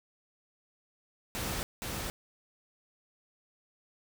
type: noise with echo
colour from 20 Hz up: pink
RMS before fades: -35 dBFS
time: 1.35-1.63 s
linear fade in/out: 0 ms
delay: 470 ms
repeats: 1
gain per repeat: -2 dB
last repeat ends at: 2.1 s
effects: none